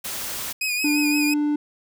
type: noise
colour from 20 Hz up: white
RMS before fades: -30 dBFS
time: 0.04-0.53 s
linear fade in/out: 10 ms
type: tone with vibrato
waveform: sawtooth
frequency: 2489 Hz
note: D#7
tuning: in tune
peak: -19 dBFS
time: 0.61-1.34 s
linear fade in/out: 5 ms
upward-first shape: triangle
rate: 5.8 Hz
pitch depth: 57 cents each way
type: tone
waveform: triangle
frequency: 295.8 Hz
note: D4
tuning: 13 cents sharp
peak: -17 dBFS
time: 0.84-1.56 s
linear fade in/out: 5 ms
effects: none